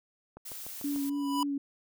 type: click train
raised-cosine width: 1 ms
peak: -32 dBFS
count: 5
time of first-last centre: 0.37-0.961 s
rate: 6.77 Hz
type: noise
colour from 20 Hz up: blue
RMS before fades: -42 dBFS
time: 0.45-1.1 s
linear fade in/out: 10 ms
type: tone with vibrato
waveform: sine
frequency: 282.8 Hz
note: C#4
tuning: 35 cents sharp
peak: -29 dBFS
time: 0.84-1.58 s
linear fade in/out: 5 ms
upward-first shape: sine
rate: 3.8 Hz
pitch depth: 24 cents each way
type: tone with exponential growth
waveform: square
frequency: 987.8 Hz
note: B5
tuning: in tune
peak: -27 dBFS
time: 0.92-1.43 s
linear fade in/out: 2 ms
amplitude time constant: 110 ms
effects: none